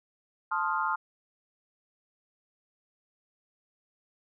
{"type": "chord", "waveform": "sine", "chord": "F dominant seventh", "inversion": "first", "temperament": "equal", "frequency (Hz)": [880, 1046.5, 1244.5, 1396.9], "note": ["A5", "C6", "Eb6", "F6"], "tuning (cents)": [0, 0, 0, 0], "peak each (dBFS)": -32, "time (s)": [0.51, 0.96], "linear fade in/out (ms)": 10, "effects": []}